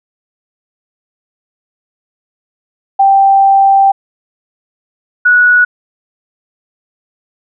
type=tone pair in turn; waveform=sine; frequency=784 / 1466.4 Hz; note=G5 / F#6; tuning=0 / -16 cents; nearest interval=major seventh; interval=1084 cents; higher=second; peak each=-4 dBFS; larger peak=neither; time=2.99-3.92 / 5.25-5.65 s; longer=first; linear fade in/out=10 ms; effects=none